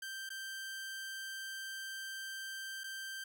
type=tone with dropouts; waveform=sawtooth; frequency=1568 Hz; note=G6; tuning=in tune; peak=-38 dBFS; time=0.02-3.24 s; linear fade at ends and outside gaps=5 ms; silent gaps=0.292-0.302 / 2.836-2.84 s; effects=none